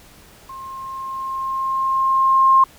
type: tone with level ramp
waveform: sine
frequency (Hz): 1064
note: C6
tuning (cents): +29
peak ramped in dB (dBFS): -32 to -8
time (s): 0.49-2.64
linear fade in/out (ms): 5
effects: pink hiss -47 dBFS RMS until 2.78 s